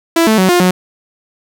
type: tone with pitch steps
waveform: sawtooth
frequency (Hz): 332.5 / 219.2 / 187 / 353.9 / 182.7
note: E4 / A3 / F#3 / F4 / F#3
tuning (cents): +15 / -6 / +19 / +23 / -22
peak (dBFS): -4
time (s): 0.16-0.71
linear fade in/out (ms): 5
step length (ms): 110
effects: none